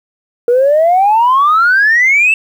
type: exponential sweep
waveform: sine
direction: up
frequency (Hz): 470 to 2690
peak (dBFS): -5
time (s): 0.48-2.34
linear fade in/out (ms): 2
effects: tanh soft clip ceiling -3 dBFS + 7-bit